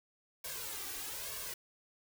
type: noise with flanger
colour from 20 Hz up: white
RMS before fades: -42 dBFS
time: 0.44-1.54 s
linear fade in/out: 5 ms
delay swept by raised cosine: 1.8 to 2.6 ms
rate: 1.1 Hz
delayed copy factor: +0.75
effects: none